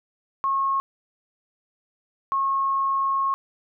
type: tone bursts at uneven times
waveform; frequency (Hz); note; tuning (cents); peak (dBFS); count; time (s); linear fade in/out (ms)
sine; 1088; C#6; -33; -20; 2; 0.44-0.8 / 2.32-3.34; 0
effects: none